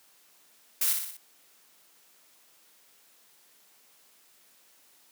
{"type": "noise with echo", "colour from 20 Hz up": "blue", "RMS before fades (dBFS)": -26, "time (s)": [0.81, 0.93], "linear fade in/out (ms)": 5, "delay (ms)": 60, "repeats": 4, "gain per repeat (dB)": -5, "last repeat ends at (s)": 1.17, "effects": ["white hiss -61 dBFS RMS until 5.11 s", "high-pass 200 Hz 12 dB/octave"]}